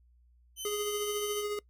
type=tone; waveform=15% pulse; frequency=3058 Hz; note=G7; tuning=44 cents flat; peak=-30 dBFS; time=0.56-1.45 s; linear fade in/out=50 ms
type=tone with tremolo; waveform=square; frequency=415.3 Hz; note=G#4; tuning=in tune; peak=-31 dBFS; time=0.65-1.59 s; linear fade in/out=2 ms; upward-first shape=triangle; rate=14 Hz; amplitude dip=45%
effects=noise-tail reverb RT60 0.1 s tail -22 dB re dry + added 60 Hz sine -60 dBFS peak until 1.69 s